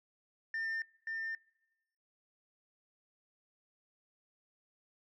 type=tone pair in turn; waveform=sine; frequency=1802 / 1802 Hz; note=A6 / A6; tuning=+41 / +41 cents; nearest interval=unison; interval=0 cents; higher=neither; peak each=-32 / -35 dBFS; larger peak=first; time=0.54-0.82 / 1.07-1.35 s; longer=neither; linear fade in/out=2 ms; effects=noise-tail reverb RT60 1.0 s tail -25 dB re dry + tanh soft clip ceiling -33 dBFS